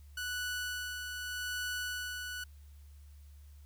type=tone with tremolo; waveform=sawtooth; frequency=1480 Hz; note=F#6; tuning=in tune; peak=-31 dBFS; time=0.17-2.44 s; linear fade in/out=5 ms; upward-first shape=sine; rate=0.83 Hz; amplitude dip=40%; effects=added 72 Hz sine -51 dBFS peak until 3.65 s + white hiss -69 dBFS RMS until 3.65 s